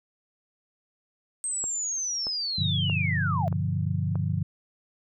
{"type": "linear sweep", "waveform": "sine", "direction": "down", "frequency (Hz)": [8372, 622.3], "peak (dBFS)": -27, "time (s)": [1.44, 3.48], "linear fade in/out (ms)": 0}
{"type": "click train", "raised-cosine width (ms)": 1, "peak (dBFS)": -24, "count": 5, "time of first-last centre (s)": [1.64, 4.156], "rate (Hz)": 1.59}
{"type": "chord", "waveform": "sine", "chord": "G dominant seventh", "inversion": "none", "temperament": "equal", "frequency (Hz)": [98, 123.47, 146.83, 174.61], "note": ["G2", "B2", "D3", "F3"], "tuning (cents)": [0, 0, 0, 0], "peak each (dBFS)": [-28, -33, -29, -31], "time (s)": [2.58, 4.43], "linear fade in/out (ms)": 5}
{"effects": []}